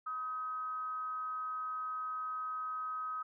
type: tone with frequency modulation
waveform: sine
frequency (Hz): 1266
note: D#6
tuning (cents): +30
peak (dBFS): -36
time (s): 0.06-3.23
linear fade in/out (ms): 10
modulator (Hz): 266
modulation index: 0.24
effects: none